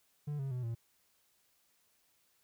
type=tone with pitch steps; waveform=triangle; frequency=147.3 / 135.86 / 125.3 / 115.57 Hz; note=D3 / C#3 / B2 / A#2; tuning=+6 / -34 / +25 / -14 cents; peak=-33 dBFS; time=0.27-0.75 s; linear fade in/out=10 ms; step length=120 ms; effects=white hiss -73 dBFS RMS until 2.43 s